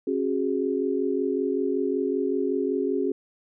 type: chord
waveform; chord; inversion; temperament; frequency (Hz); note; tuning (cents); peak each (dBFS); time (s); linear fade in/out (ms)
sine; C# suspended fourth; none; equal with one note detuned; 271.5 / 370 / 415.3; C#4 / F#4 / G#4; -36 / 0 / 0; -27; 0.07-3.12; 5
effects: none